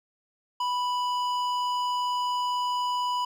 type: tone with hard clipping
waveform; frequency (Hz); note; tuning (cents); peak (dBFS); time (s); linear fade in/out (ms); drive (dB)
sine; 987.8; B5; 0; -27; 0.6-3.25; 5; 11
effects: none